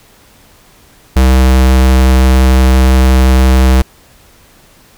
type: tone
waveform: square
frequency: 64.7 Hz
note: C2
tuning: 19 cents flat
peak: -5 dBFS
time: 1.16-3.82 s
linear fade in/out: 5 ms
effects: pink hiss -44 dBFS RMS until 4.97 s